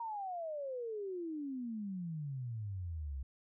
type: exponential sweep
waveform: sine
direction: down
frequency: 946 to 64.4 Hz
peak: -38 dBFS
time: 0-3.23 s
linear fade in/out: 5 ms
effects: none